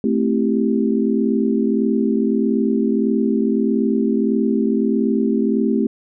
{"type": "chord", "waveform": "sine", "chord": "A minor seventh", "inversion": "none", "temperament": "equal", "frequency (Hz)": [220, 261.6, 329.6, 392], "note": ["A3", "C4", "E4", "G4"], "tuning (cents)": [0, 0, 0, 0], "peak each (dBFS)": [-18, -20, -24, -22], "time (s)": [0.04, 5.87], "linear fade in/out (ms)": 2, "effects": []}